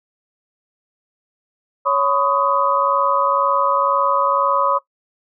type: tone cluster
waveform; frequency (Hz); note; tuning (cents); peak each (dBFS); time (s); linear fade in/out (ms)
sine; 558 / 1008 / 1110 / 1250; C#5 / B5 / C#6 / D#6; +11 / +35 / +2 / +8; -20; 1.85-4.79; 20
effects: noise-tail reverb RT60 0.1 s tail -18 dB re dry